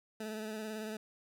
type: tone with vibrato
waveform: 20% pulse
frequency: 216.5 Hz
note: A3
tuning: 28 cents flat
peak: -34 dBFS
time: 0.2-0.97 s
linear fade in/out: 5 ms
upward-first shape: sine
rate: 18 Hz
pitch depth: 30 cents each way
effects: none